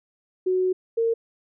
sine tone pair in turn, 370 / 457.8 Hz, F#4 / A#4, 0 / -31 cents, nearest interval major third, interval 369 cents, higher second, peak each -19 dBFS, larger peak neither, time 0.46-0.73 / 0.97-1.14 s, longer first, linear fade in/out 10 ms, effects none

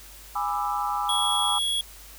sine chord, E dominant seventh, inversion first, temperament just, 824.1 / 988.9 / 1186.7 / 1318.5 Hz, G#5 / B5 / D6 / E6, -14 / +2 / +18 / 0 cents, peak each -28 / -31 / -30 / -32 dBFS, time 0.35-1.59 s, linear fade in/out 10 ms
square tone, 3337 Hz, G#7, 8 cents sharp, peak -24 dBFS, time 1.09-1.81 s, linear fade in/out 2 ms
effects added 50 Hz sine -48 dBFS peak until 2.18 s + white hiss -47 dBFS RMS until 2.18 s

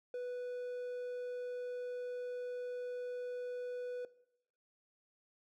triangle tone, 493.9 Hz, B4, in tune, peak -36 dBFS, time 0.14-4.05 s, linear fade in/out 2 ms, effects noise-tail reverb RT60 0.8 s tail -19 dB re dry

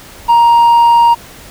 sine tone with hard clipping, 938 Hz, A#5, 11 cents sharp, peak -5 dBFS, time 0.28-1.15 s, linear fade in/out 20 ms, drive 2 dB, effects pink hiss -35 dBFS RMS until 1.5 s

